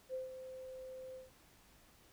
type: tone with ADSR envelope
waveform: sine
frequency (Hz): 518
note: C5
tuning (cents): -17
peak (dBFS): -37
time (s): 0.09-1.31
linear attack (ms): 49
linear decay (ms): 150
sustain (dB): -9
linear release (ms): 160
effects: pink hiss -65 dBFS RMS until 2.12 s